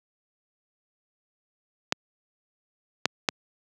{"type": "clicks", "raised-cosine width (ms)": 0.2, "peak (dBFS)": -3, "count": 3, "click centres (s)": [1.924, 3.056, 3.288], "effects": ["high-pass 150 Hz 12 dB/octave"]}